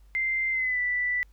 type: tone with pitch glide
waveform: sine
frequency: 2086 to 1974.6 Hz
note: C7 to B6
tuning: -6 to -1 cents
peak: -24 dBFS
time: 0.15-1.23 s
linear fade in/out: 0 ms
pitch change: -95 cents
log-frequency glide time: 0.51-0.8 s
effects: added 50 Hz sine -51 dBFS peak until 1.32 s + pink hiss -69 dBFS RMS until 1.32 s